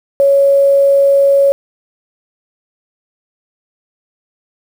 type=tone with quantisation; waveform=sine; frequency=556 Hz; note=C#5; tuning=5 cents sharp; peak=-6 dBFS; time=0.2-1.52 s; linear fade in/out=0 ms; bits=6; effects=none